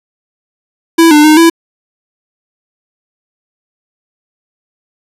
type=tone with pitch steps; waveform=square; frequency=330.9 / 299.2 / 307.8 / 332.2 Hz; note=E4 / D4 / D#4 / E4; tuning=+7 / +32 / -19 / +13 cents; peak=-3 dBFS; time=0.98-1.5 s; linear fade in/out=10 ms; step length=130 ms; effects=resampled to 32000 Hz